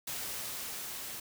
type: noise with level ramp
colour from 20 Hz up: white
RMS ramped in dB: -38 to -42 dBFS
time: 0.07-1.2 s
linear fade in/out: 5 ms
effects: none